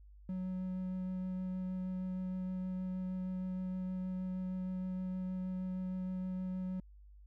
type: tone with vibrato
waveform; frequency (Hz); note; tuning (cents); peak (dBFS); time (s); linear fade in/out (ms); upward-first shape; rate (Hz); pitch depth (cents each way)
triangle; 185; F#3; 0; -34; 0.29-6.8; 2; sine; 6.4; 8
effects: added 50 Hz sine -54 dBFS peak until 7.26 s